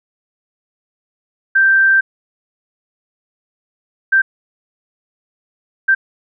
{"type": "tone bursts at uneven times", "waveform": "sine", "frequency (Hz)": 1568, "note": "G6", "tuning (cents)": 0, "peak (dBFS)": -8, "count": 3, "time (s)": [[1.55, 2.01], [4.12, 4.22], [5.88, 5.95]], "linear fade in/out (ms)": 10, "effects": []}